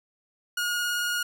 sawtooth tone with vibrato, 1437 Hz, F6, 49 cents sharp, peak -22 dBFS, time 0.57-1.23 s, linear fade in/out 5 ms, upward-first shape square, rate 18 Hz, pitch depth 8 cents each way, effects none

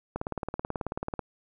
click train, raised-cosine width 1 ms, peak -17 dBFS, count 20, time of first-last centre 0.16-1.193 s, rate 18.4 Hz, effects none

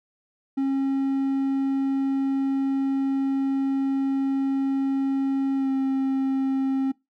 triangle tone with pitch glide, 271.3 to 267.7 Hz, C#4 to C4, -37 to +40 cents, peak -19 dBFS, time 0.57-6.92 s, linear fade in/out 10 ms, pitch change -23 cents, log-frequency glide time 5.57-5.69 s, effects noise-tail reverb RT60 0.2 s tail -22 dB re dry

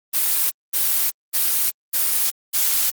blue noise bursts, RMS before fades -19 dBFS, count 5, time 0.13-2.91 s, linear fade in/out 20 ms, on 380 ms, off 220 ms, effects Opus 32 kbps

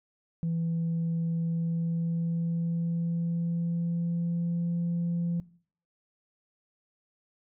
sine tone with pitch glide, 166.1 to 171.26 Hz, E3 to F3, +13 to -34 cents, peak -25 dBFS, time 0.43-5.4 s, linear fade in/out 0 ms, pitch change +53 cents, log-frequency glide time 1.36-4.77 s, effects noise-tail reverb RT60 0.5 s tail -21 dB re dry + tanh soft clip ceiling -24 dBFS

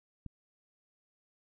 click, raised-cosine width 5 ms, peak -30 dBFS, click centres 0.263 s, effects none

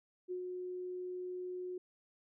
sine tone with ADSR envelope, 363.3 Hz, F#4, 32 cents flat, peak -36 dBFS, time 0.28-1.78 s, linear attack 34 ms, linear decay 96 ms, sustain -3 dB, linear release 4 ms, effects none

